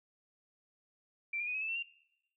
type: tone with pitch steps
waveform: sine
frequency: 2349 / 2415 / 2483 / 2553 / 2625 / 2698 / 2774 Hz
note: D7 / D7 / D#7 / D#7 / E7 / E7 / F7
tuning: 0 / +48 / -4 / +44 / -8 / +40 / -12 cents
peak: -34 dBFS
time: 1.33-1.827 s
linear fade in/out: 5 ms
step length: 71 ms
effects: noise-tail reverb RT60 0.8 s tail -20 dB re dry